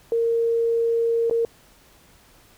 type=tone with dropouts; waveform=sine; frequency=462 Hz; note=A#4; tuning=16 cents flat; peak=-18 dBFS; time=0.12-1.45 s; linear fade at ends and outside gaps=1 ms; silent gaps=1.298-1.31 s; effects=pink hiss -54 dBFS RMS until 2.57 s